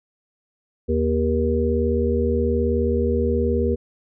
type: harmonic tone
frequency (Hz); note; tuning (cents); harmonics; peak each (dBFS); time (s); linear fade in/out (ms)
78.9; D#2; +25; 1 / 3 / 5 / 6; -22 / -24 / -24 / -23; 0.88-3.76; 20
effects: none